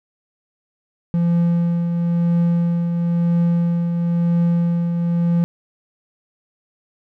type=tone with tremolo; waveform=triangle; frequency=171 Hz; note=F3; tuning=36 cents flat; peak=-11 dBFS; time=1.14-5.44 s; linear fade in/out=0 ms; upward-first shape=triangle; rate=0.99 Hz; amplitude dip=45%; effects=none